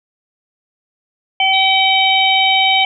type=harmonic tone; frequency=768 Hz; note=G5; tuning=36 cents flat; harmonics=1 / 3 / 4; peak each=-15 / -15 / -15 dBFS; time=1.4-2.85 s; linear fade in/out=2 ms
type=tone with pitch glide; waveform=sine; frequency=3791 to 3767 Hz; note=A#7 to A#7; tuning=+28 to +17 cents; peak=-18 dBFS; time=1.53-2.84 s; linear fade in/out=10 ms; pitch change=-11 cents; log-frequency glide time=1.65-1.99 s
effects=none